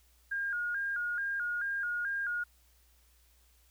sine tone with vibrato, 1520 Hz, F#6, 46 cents sharp, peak -31 dBFS, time 0.31-2.44 s, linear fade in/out 10 ms, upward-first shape square, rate 2.3 Hz, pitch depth 100 cents each way, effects added 60 Hz sine -64 dBFS peak until 3.7 s + white hiss -68 dBFS RMS until 3.7 s

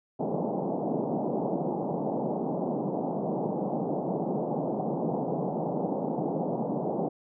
pink band-pass noise, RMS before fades -30 dBFS, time 0.19-7.09 s, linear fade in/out 10 ms, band 150 to 850 Hz, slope 48 dB/octave, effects none

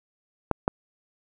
clicks, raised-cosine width 1 ms, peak -7 dBFS, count 2, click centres 0.513 / 0.679 s, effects none

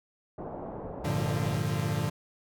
white low-pass noise, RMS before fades -39 dBFS, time 0.38-1.59 s, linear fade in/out 5 ms, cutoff 760 Hz, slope 24 dB/octave
40% pulse chord, G minor seventh, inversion none, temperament equal with one note detuned, 98 / 113.88 / 146.83 / 174.61 Hz, G2 / Bb2 / D3 / F3, 0 / -40 / 0 / 0 cents, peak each -34 / -32 / -30 / -34 dBFS, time 1.04-2.1 s, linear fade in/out 10 ms
effects none

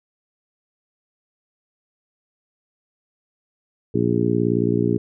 harmonic tone, 58.7 Hz, A#1, 13 cents sharp, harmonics 2 / 3 / 4 / 5 / 6 / 7, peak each -24 / -24 / -24 / -24 / -24 / -24 dBFS, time 3.94-4.98 s, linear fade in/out 10 ms, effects none

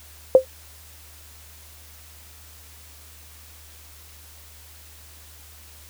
sine tone with exponential decay, 521 Hz, C5, 7 cents flat, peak -3 dBFS, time 0.35-0.45 s, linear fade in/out 1 ms, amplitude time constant 20 ms, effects added 76 Hz sine -48 dBFS peak until 5.89 s + white hiss -48 dBFS RMS until 5.89 s

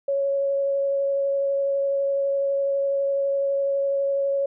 sine tone with vibrato, 554.4 Hz, C#5, in tune, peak -20 dBFS, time 0.08-4.46 s, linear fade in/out 5 ms, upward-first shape sine, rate 12 Hz, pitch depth 8 cents each way, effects none

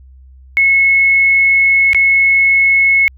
sine tone with dropouts, 2187 Hz, C#7, 24 cents flat, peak -7 dBFS, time 0.57-3.08 s, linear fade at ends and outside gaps 0 ms, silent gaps 1.932-1.947 s, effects added 65 Hz sine -37 dBFS peak until 3.17 s

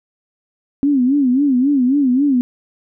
sine tone with vibrato, 267.7 Hz, C4, 40 cents sharp, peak -11 dBFS, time 0.83-2.41 s, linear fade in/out 0 ms, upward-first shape sine, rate 3.7 Hz, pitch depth 150 cents each way, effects none

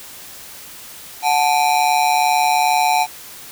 square ring-modulated tone, 802 Hz, G5, 39 cents sharp, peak -11 dBFS, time 1.22-3.07 s, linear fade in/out 50 ms, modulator 71.2 Hz, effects white hiss -37 dBFS RMS until 3.51 s

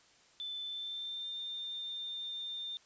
sine tone with pitch glide, 3520 to 3606 Hz, A7 to A7, 0 to +42 cents, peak -38 dBFS, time 0.4-2.77 s, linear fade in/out 0 ms, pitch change +42 cents, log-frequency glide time 0.64-1.33 s, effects white hiss -64 dBFS RMS until 2.85 s + resampled to 16000 Hz

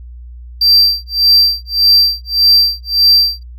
triangle tone with tremolo, 4699 Hz, D8, in tune, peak -3 dBFS, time 0.61-3.43 s, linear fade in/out 5 ms, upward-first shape sine, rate 1.7 Hz, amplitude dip 100%, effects added 60 Hz sine -29 dBFS peak until 3.58 s

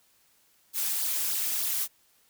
blue noise with flanger, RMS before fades -29 dBFS, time 0.73-1.88 s, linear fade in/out 50 ms, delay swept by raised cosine 0.2 to 4.7 ms, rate 3.3 Hz, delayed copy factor +0.85, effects white hiss -65 dBFS RMS until 2.29 s

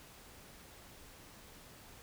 silence, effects pink hiss -56 dBFS RMS until 2.02 s

